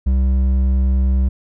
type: tone with hard clipping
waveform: sine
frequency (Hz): 65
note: C2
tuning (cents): -11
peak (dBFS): -14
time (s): 0.06-1.29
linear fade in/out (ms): 10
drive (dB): 6
effects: none